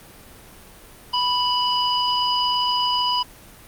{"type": "harmonic tone", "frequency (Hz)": 987.8, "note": "B5", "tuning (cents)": 0, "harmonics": [1, 3, 5], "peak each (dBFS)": [-21, -23, -25], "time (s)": [1.13, 3.23], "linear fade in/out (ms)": 10, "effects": ["pink hiss -45 dBFS RMS until 3.67 s", "Opus 32 kbps"]}